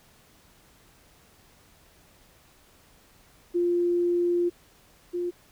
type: tone pair in turn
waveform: sine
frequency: 349.2 / 351.8 Hz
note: F4 / F4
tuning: 0 / +13 cents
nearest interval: unison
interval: 13 cents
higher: second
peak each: -21 / -26 dBFS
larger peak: first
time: 3.54-4.5 / 5.13-5.31 s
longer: first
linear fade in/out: 20 ms
effects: pink hiss -58 dBFS RMS until 5.51 s